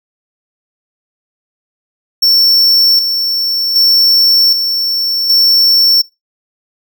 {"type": "tone with tremolo", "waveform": "square", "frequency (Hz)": 5430, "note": "F8", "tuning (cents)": -50, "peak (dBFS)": -6, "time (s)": [2.22, 6.02], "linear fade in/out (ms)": 10, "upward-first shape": "square", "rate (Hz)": 0.65, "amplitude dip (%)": 50, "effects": ["noise-tail reverb RT60 0.2 s tail -19 dB re dry"]}